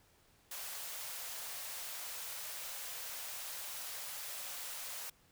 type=high-pass noise; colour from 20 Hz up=white; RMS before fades=-44 dBFS; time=0.51-5.1 s; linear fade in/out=5 ms; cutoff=480 Hz; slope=48 dB/octave; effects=pink hiss -68 dBFS RMS until 5.31 s